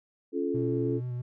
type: chord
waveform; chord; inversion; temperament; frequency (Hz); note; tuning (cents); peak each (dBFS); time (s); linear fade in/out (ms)
sine; Db augmented; none; just; 277.2 / 346.5 / 433.1; Db4 / F4 / A4; 0 / -14 / -27; -31; 0.32-1.01; 50
type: tone with vibrato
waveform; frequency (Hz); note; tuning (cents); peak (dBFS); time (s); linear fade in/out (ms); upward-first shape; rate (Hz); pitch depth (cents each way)
triangle; 123.47; B2; 0; -29; 0.54-1.22; 10; square; 6.2; 17
effects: none